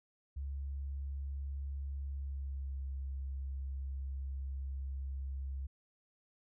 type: tone with pitch glide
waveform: sine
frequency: 69.2 to 67.5 Hz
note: C#2 to C#2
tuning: -2 to -45 cents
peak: -37 dBFS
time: 0.36-5.67 s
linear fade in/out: 10 ms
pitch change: -43 cents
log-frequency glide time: 2.12-2.82 s
effects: none